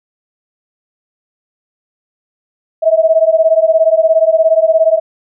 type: beating tone pair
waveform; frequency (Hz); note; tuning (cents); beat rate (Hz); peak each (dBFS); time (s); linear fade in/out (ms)
sine; 637 / 654; D#5 / E5; +41 / -14; 17; -10; 2.82-5; 20
effects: none